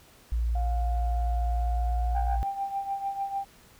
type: tone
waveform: sine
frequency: 57.9 Hz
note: A#1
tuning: 11 cents flat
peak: -23 dBFS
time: 0.32-2.43 s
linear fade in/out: 0 ms
type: tone with pitch glide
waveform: sine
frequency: 711 to 722.6 Hz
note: F5 to F#5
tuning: +31 to -41 cents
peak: -32 dBFS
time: 0.55-2.36 s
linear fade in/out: 5 ms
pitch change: +28 cents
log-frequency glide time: 1.48-2.06 s
type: tone with tremolo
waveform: sine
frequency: 790 Hz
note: G5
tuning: 13 cents sharp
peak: -25 dBFS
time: 2.14-3.45 s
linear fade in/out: 20 ms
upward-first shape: triangle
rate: 6.7 Hz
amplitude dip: 75%
effects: tanh soft clip ceiling -19 dBFS + pink hiss -56 dBFS RMS until 3.79 s